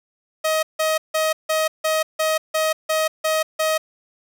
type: tone bursts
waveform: sawtooth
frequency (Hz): 630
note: D#5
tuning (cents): +21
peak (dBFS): -14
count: 10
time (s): 0.44-3.78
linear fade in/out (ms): 10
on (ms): 190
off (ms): 160
effects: none